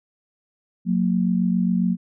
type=tone pair together; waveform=sine; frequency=182.23 / 229.6 Hz; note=F#3 / A#3; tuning=-26 / -26 cents; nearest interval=major third; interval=400 cents; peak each=-19 / -22 dBFS; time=0.85-1.97 s; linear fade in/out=50 ms; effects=none